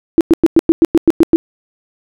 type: tone bursts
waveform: sine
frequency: 329.6 Hz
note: E4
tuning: in tune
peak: -3 dBFS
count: 10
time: 0.18-1.36 s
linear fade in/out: 0 ms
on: 28 ms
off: 100 ms
effects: none